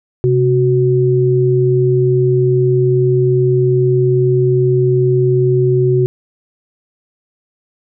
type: tone pair together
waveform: sine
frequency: 130.81 / 370 Hz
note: C3 / F#4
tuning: 0 / 0 cents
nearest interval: octave + tritone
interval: 1800 cents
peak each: -12 dBFS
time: 0.24-6.06 s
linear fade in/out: 0 ms
effects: none